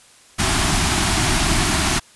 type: band-stop noise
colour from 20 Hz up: pink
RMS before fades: -18 dBFS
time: 0.38-2 s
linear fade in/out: 20 ms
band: 390 to 630 Hz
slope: 96 dB/octave
effects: white hiss -49 dBFS RMS until 2.15 s + resampled to 24000 Hz